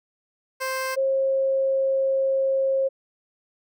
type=tone pair in turn; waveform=15% pulse / sine; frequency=524 / 536.9 Hz; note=C5 / C5; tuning=+2 / +45 cents; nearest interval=unison; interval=43 cents; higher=second; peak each=-19 dBFS; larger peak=neither; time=0.6-0.96 / 0.96-2.89 s; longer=second; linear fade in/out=20 ms; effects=none